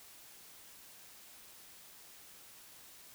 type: silence
effects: white hiss -56 dBFS RMS until 3.14 s